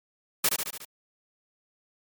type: noise with echo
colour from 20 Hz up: white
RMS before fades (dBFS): -22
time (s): 0.44-0.49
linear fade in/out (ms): 5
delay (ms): 72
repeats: 5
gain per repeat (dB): -4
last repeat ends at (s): 0.85
effects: MP3 96 kbps